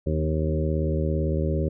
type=harmonic tone with a mistuned harmonic; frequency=77.78 Hz; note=D#2; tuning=in tune; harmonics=1 / 2 / 3 / 4 / 5 / 6 / 7; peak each=-25 / -27 / -33 / -33 / -31 / -36 / -32 dBFS; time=0.06-1.69 s; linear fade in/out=10 ms; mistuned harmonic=3; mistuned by=+22 cents; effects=none